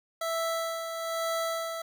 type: tone with tremolo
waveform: 25% pulse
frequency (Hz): 659.3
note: E5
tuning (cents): 0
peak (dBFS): -24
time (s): 0.21-1.82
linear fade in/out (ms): 5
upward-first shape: sine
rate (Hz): 1.1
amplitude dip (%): 50
effects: none